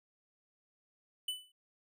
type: tone with exponential decay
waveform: square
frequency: 2994 Hz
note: F#7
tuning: 20 cents sharp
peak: -32 dBFS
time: 1.28-1.52 s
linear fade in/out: 5 ms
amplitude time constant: 52 ms
effects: none